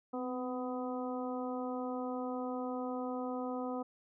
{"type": "harmonic tone with a mistuned harmonic", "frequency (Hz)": 250.6, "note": "B3", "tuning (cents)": 25, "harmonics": [1, 2, 3, 4, 5], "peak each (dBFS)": [-38, -40, -43, -47, -47], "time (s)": [0.13, 3.83], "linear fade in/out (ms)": 10, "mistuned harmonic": 1, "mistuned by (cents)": 37, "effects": []}